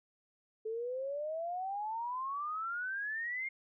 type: exponential sweep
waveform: sine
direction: up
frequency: 432.6 to 2149 Hz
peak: -35 dBFS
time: 0.65-3.49 s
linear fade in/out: 10 ms
effects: none